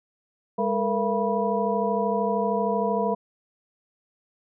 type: tone cluster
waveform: sine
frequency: 203.4 / 444.4 / 477.4 / 680 / 976 Hz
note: G#3 / A4 / A#4 / F5 / B5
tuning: -36 / +17 / +41 / -46 / -21 cents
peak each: -28 dBFS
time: 0.58-3.15 s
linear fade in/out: 10 ms
effects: none